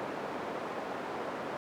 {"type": "band-pass noise", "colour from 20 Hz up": "white", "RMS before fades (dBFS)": -38, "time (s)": [0, 1.57], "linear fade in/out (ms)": 0, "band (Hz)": [230, 860], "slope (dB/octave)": 12, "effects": []}